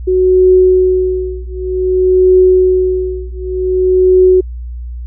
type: tone with tremolo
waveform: sine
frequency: 370 Hz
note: F#4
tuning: in tune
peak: -3 dBFS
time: 0.07-4.41 s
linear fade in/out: 10 ms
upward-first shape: triangle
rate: 0.54 Hz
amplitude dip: 100%
effects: added 60 Hz sine -21 dBFS peak until 5.06 s